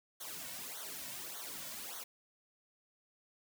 white noise with flanger, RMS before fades -45 dBFS, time 0.2-2.04 s, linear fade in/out 10 ms, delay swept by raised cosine 0.39 to 2.49 ms, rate 1.7 Hz, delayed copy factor -0.9, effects none

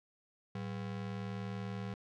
square ring-modulated tone, 150.9 Hz, D3, 47 cents sharp, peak -36 dBFS, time 0.55-1.94 s, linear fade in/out 2 ms, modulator 40.1 Hz, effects low-pass 4000 Hz 12 dB/octave

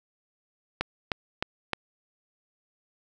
click train, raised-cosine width 0.3 ms, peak -10 dBFS, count 4, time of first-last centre 0.81-1.733 s, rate 3.25 Hz, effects none

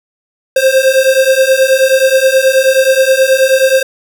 square beating tone pair, 523.3 / 532.7 Hz, C5 / C5, 0 / +31 cents, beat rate 9.4 Hz, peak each -11 / -10 dBFS, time 0.56-3.83 s, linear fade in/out 5 ms, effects none

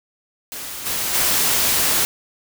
white noise with level steps, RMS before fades -31 / -23 / -18 dBFS, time 0.52-2.05 s, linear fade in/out 0 ms, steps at 0.85 / 1.13 s, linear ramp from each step 20 ms, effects none

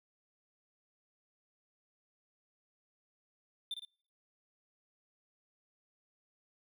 triangle tone with echo, 3566 Hz, A7, 22 cents sharp, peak -34 dBFS, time 3.71-3.74 s, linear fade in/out 2 ms, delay 55 ms, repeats 2, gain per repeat -5 dB, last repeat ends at 3.85 s, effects noise-tail reverb RT60 0.5 s tail -26 dB re dry

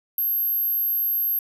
sine tone, 12544 Hz, G9, in tune, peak -18 dBFS, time 0.18-1.39 s, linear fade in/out 2 ms, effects tanh soft clip ceiling -19 dBFS

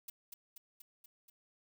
blue noise with echo, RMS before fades -45 dBFS, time 0.08-0.1 s, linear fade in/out 5 ms, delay 240 ms, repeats 5, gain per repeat -3 dB, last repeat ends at 1.3 s, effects none

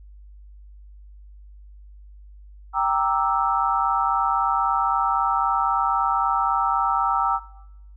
sine chord, E half-diminished seventh, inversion first, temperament equal, 784 / 932.3 / 1174.7 / 1318.5 Hz, G5 / Bb5 / D6 / E6, 0 / 0 / 0 / 0 cents, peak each -24 / -24 / -27 / -23 dBFS, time 2.73-7.4 s, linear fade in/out 50 ms, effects noise-tail reverb RT60 0.9 s tail -19 dB re dry + added 50 Hz sine -42 dBFS peak until 7.96 s

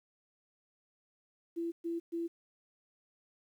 sine tone bursts, 336.5 Hz, E4, 36 cents sharp, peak -33 dBFS, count 3, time 1.56-2.28 s, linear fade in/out 20 ms, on 160 ms, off 120 ms, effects 11-bit

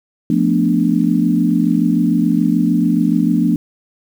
sine chord, B half-diminished seventh, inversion second, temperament equal, 174.61 / 220 / 246.9 / 293.7 Hz, F3 / A3 / B3 / D4, 0 / 0 / 0 / 0 cents, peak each -17 dBFS, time 0.3-3.56 s, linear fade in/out 2 ms, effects 7-bit

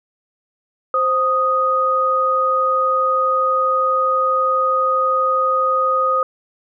sine tone pair together, 523.2 / 1244.5 Hz, C5 / D#6, 0 / 0 cents, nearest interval octave + minor third, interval 1500 cents, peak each -20 / -15 dBFS, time 0.94-6.23 s, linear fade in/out 2 ms, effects none

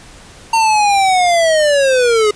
square linear sweep, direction down, 916 to 412.3 Hz, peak -10 dBFS, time 0.53-2.31 s, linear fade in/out 5 ms, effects pink hiss -39 dBFS RMS until 2.35 s + resampled to 22050 Hz

